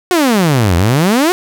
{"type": "exponential two-way sweep", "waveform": "sawtooth", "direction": "down then up", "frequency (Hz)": [376.4, 81.9, 376.4], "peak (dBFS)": -5, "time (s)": [0.11, 1.32], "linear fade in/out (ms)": 0, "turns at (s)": 0.76, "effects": []}